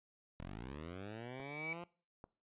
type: linear sweep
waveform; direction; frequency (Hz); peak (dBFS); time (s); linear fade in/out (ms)
10% pulse; up; 38.89 to 176.1; -37; 0.4-1.84; 0
type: tone with exponential growth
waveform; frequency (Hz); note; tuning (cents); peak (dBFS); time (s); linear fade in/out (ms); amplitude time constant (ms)
sine; 2289; D7; -45; -37; 0.99-1.73; 1; 160
type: clicks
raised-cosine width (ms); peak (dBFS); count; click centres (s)
1; -37; 2; 1.401 / 2.241
effects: noise-tail reverb RT60 0.4 s tail -22 dB re dry + resampled to 8000 Hz